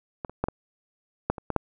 clicks, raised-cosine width 1 ms, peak -17 / -27 / -10 / -14 / -8 / -22 / -13 / -7 dBFS, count 8, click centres 0.248 / 0.296 / 0.44 / 0.485 / 1.3 / 1.382 / 1.503 / 1.563 s, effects none

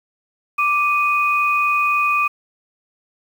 sine tone pair together, 1174.7 / 2489 Hz, D6 / D#7, 0 / 0 cents, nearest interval octave + minor second, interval 1300 cents, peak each -17 / -18 dBFS, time 0.58-2.28 s, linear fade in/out 10 ms, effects 7-bit

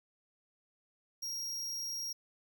45% pulse tone, 5610 Hz, F8, 7 cents sharp, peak -37 dBFS, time 1.22-2.13 s, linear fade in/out 10 ms, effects none

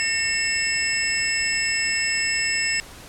sine tone cluster, 1818 / 2189 / 2719 / 5190 / 7900 Hz, A#6 / C#7 / F7 / E8 / B8, -44 / -22 / -47 / -28 / 0 cents, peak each -27 dBFS, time 0-2.8 s, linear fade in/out 0 ms, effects pink hiss -42 dBFS RMS until 3.08 s + low-pass 12000 Hz 12 dB/octave

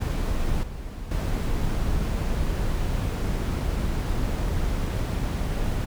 brown noise with level steps, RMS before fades -25 / -35 / -25 dBFS, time 0-5.86 s, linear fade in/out 20 ms, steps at 0.63 / 1.11 s, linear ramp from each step 2 ms, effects none

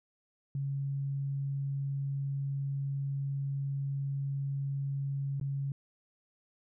sine tone with dropouts, 138.59 Hz, C#3, in tune, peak -31 dBFS, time 0.55-5.72 s, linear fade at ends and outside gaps 2 ms, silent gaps 5.399-5.412 s, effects none

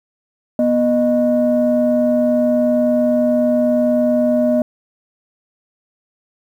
sine tone pair together, 244.1 / 615 Hz, B3 / D#5, -20 / -20 cents, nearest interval octave + major third, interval 1600 cents, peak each -14 dBFS, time 0.59-4.62 s, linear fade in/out 2 ms, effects tanh soft clip ceiling -6 dBFS + 8-bit

